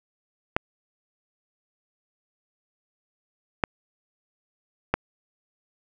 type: clicks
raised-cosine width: 0.5 ms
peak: -5 dBFS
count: 3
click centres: 0.565 / 3.638 / 4.94 s
effects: none